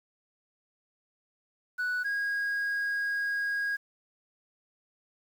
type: tone pair in turn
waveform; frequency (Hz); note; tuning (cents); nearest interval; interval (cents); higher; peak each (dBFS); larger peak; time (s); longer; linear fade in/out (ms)
sine; 1480 / 1639.6; F#6 / G#6; 0 / -23; major second; 177; second; -25; neither; 1.78-2.04 / 2.04-3.77; second; 20
effects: tanh soft clip ceiling -27 dBFS + 9-bit